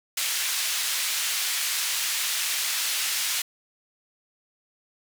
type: band-pass noise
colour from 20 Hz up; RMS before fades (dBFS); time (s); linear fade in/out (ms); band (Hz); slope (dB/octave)
pink; -27; 0.17-3.42; 5; 2400 to 15000; 12
effects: none